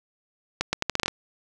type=accelerating click train; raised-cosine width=0.2 ms; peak=-6 dBFS; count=9; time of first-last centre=0.61-1.081 s; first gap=120 ms; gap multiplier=0.78; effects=none